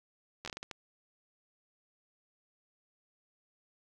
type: slowing click train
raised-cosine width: 0.2 ms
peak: -23 dBFS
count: 8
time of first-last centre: 0.45-0.712 s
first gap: 11 ms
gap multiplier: 1.4
effects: none